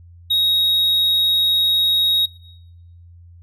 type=tone; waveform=triangle; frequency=3778 Hz; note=A#7; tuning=22 cents sharp; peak=-13 dBFS; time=0.3-2.26 s; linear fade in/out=10 ms; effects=noise-tail reverb RT60 0.9 s tail -22 dB re dry + added 86 Hz sine -41 dBFS peak until 3.42 s